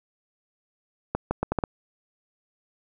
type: accelerating click train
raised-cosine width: 1 ms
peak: -10 dBFS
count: 6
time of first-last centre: 1.15-1.638 s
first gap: 160 ms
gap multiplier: 0.75
effects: none